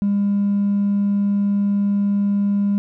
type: tone with hard clipping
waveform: sine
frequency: 201.7 Hz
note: G3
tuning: 50 cents sharp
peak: -16 dBFS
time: 0.02-2.78 s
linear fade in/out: 0 ms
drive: 1 dB
effects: none